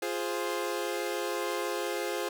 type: chord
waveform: sawtooth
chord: F minor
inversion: none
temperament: equal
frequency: 349.2 / 415.3 / 523.3 Hz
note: F4 / Ab4 / C5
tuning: 0 / 0 / 0 cents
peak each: -31 dBFS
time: 0.02-2.29 s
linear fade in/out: 5 ms
effects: none